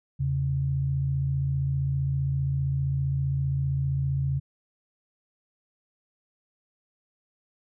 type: tone pair together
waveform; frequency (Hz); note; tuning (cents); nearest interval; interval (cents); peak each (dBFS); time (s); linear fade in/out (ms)
sine; 81 / 136.23; E2 / C#3; -30 / -30; major sixth; 900; -31 / -24; 0.19-4.4; 20
effects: none